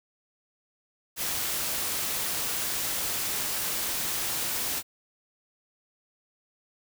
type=noise; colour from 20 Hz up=white; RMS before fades=-30 dBFS; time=1.16-4.83 s; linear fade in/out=50 ms; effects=none